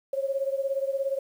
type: beating tone pair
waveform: sine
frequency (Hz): 540 / 557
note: C#5 / C#5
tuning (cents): -45 / +8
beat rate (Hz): 17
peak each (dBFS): -27 / -30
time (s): 0.13-1.19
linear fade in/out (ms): 5
effects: 9-bit